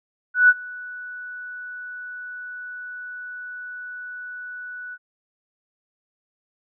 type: tone with ADSR envelope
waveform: sine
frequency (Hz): 1480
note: F#6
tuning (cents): 0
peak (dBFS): -8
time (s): 0.34-4.98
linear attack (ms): 150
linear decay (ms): 41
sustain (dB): -24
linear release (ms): 48
effects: none